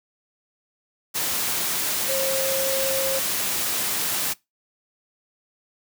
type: tone in noise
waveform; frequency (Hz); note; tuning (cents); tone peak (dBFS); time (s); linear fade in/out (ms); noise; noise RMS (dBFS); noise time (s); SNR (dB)
sine; 536; C5; +42; -24; 2.08-3.2; 20; white; -25; 1.14-4.34; -2
effects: noise-tail reverb RT60 0.2 s tail -22 dB re dry + high-pass 100 Hz 12 dB/octave